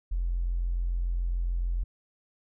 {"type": "tone with tanh clipping", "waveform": "triangle", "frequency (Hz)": 43.47, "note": "F1", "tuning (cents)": -7, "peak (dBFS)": -25, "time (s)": [0.11, 1.84], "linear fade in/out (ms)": 10, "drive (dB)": 2, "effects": []}